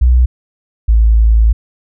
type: tone pair in turn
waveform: sine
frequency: 61.74 / 55.23 Hz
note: B1 / A1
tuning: 0 / +7 cents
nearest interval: major second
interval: 193 cents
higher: first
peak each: -5 dBFS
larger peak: neither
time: 0.01-0.26 / 0.88-1.53 s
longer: second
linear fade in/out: 10 ms
effects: none